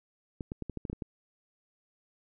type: clicks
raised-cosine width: 3 ms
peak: -23 dBFS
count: 9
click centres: 0.408 / 0.519 / 0.623 / 0.697 / 0.773 / 0.852 / 0.899 / 0.93 / 1.022 s
effects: none